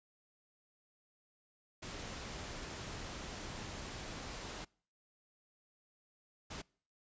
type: noise bursts at uneven times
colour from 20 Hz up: pink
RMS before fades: -45 dBFS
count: 2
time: 1.82-4.65 / 6.5-6.62 s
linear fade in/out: 10 ms
effects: noise-tail reverb RT60 0.5 s tail -26 dB re dry + resampled to 16000 Hz